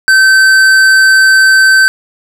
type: tone with tanh clipping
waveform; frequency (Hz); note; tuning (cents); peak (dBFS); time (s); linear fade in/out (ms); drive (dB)
triangle; 1544; G6; -27; -5; 0.08-1.88; 0; 17
effects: none